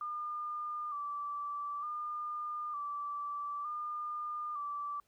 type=tone with vibrato; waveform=sine; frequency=1185 Hz; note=D6; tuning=15 cents sharp; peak=-36 dBFS; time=0.01-5 s; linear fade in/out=2 ms; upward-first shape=square; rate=0.55 Hz; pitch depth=34 cents each way; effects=pink hiss -75 dBFS RMS until 5.07 s